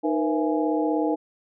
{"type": "tone cluster", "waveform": "sine", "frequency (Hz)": [308.8, 471.8, 508, 669, 834], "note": ["D#4", "A#4", "B4", "E5", "G#5"], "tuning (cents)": [-13, 21, 49, 25, 7], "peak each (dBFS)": [-23, -28, -31, -30, -30], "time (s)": [0.03, 1.16], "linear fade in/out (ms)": 20, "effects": []}